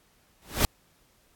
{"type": "noise with exponential growth", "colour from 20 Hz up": "pink", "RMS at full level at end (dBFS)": -19, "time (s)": [0.42, 0.65], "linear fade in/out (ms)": 0, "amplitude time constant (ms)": 48, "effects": ["pink hiss -64 dBFS RMS until 1.35 s", "AAC 64 kbps"]}